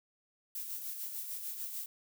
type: noise with tremolo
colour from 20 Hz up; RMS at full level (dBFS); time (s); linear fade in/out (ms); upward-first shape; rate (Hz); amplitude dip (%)
violet; -39; 0.55-1.86; 2; sine; 6.7; 45
effects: none